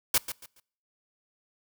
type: noise with echo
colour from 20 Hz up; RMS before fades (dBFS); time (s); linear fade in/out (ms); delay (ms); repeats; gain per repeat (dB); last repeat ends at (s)
white; -22; 0.14-0.18; 5; 140; 3; -12; 0.6
effects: noise-tail reverb RT60 0.6 s tail -25 dB re dry